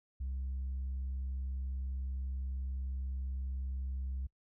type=tone; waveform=sine; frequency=65.8 Hz; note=C2; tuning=10 cents sharp; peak=-33 dBFS; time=0.2-4.27 s; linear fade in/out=10 ms; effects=noise-tail reverb RT60 0.1 s tail -26 dB re dry + tanh soft clip ceiling -33 dBFS